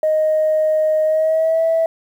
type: tone with pitch glide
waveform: sine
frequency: 622.3 to 654 Hz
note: D#5 to E5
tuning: 0 to -14 cents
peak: -12 dBFS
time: 0.03-1.86 s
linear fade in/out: 2 ms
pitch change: +86 cents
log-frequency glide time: 1.04-1.63 s
effects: tanh soft clip ceiling -9 dBFS + 8-bit